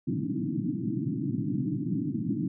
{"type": "band-pass noise", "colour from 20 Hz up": "white", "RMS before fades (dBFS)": -30, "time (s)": [0.07, 2.48], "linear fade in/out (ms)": 5, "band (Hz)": [110, 330], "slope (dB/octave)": 96, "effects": []}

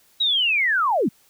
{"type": "linear sweep", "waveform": "sine", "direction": "down", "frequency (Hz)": [3900, 158.5], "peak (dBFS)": -17, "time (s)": [0.2, 1.09], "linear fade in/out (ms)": 10, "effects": ["white hiss -58 dBFS RMS until 1.29 s"]}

